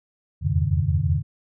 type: tone cluster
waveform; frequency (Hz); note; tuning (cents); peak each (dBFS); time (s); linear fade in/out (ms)
sine; 81.1 / 86.8 / 99.4 / 132.9 / 151.6; E2 / F2 / G2 / C3 / D#3; -28 / -10 / +25 / +27 / -45; -25; 0.41-1.23; 50
effects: none